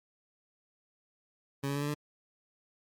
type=tone with pitch steps; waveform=20% pulse; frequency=138.59 / 140.93 / 143.31 / 145.73 / 148.19 Hz; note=C#3 / C#3 / D3 / D3 / D3; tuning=0 / +29 / -42 / -13 / +16 cents; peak=-26 dBFS; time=1.63-1.945 s; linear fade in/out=10 ms; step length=63 ms; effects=MP3 96 kbps